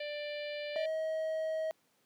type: harmonic tone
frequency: 590 Hz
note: D5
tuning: 8 cents sharp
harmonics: 1 / 3 / 4 / 5 / 6 / 7 / 8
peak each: -38 / -48 / -46 / -49 / -53 / -52 / -57 dBFS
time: 0-0.86 s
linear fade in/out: 5 ms
type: tone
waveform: triangle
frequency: 635 Hz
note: D#5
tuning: 35 cents sharp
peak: -30 dBFS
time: 0.76-1.71 s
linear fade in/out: 0 ms
effects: pink hiss -72 dBFS RMS until 2.05 s + high-pass 200 Hz 12 dB/octave